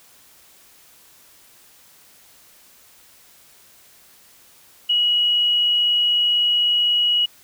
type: tone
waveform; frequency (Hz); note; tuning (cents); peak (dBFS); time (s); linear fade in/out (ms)
sine; 2911; F#7; -29; -15; 4.89-7.26; 10
effects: white hiss -51 dBFS RMS until 7.43 s